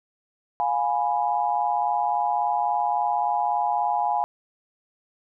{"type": "chord", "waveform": "sine", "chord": "F diminished", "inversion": "none", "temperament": "equal with one note detuned", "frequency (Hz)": [707, 830.6, 987.8], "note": ["F5", "Ab5", "Cb6"], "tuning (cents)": [21, 0, 0], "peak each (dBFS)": [-26, -23, -28], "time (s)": [0.6, 4.24], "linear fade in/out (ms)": 0, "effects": []}